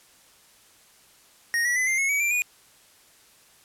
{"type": "tone with pitch steps", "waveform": "square", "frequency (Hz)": [1864.7, 1939.4, 2017, 2098, 2182, 2269, 2360, 2455], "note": ["A#6", "B6", "B6", "C7", "C#7", "C#7", "D7", "D#7"], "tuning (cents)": [0, -32, 36, 4, -28, 40, 8, -24], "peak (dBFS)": -22, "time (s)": [1.54, 2.42], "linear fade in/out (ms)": 0, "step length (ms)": 110, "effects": ["white hiss -56 dBFS RMS until 3.64 s", "low-pass 12000 Hz 12 dB/octave"]}